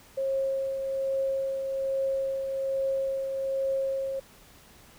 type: tone with tremolo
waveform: sine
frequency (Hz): 539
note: C#5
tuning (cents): -49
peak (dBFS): -24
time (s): 0.17-4.2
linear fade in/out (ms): 10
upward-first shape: triangle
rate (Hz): 1.2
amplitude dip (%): 45
effects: pink hiss -54 dBFS RMS until 4.98 s